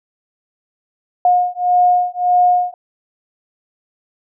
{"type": "beating tone pair", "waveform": "sine", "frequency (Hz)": [717, 718.7], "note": ["F5", "F5"], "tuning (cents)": [45, 49], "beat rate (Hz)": 1.7, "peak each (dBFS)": -14, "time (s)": [1.25, 2.74], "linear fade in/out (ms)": 2, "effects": []}